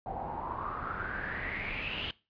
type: noise with low-pass filter sweep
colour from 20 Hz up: pink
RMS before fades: -37 dBFS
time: 0.06-2.11 s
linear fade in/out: 2 ms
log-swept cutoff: 740 to 3100 Hz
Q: 7.9
effects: noise-tail reverb RT60 0.3 s tail -21 dB re dry + resampled to 11025 Hz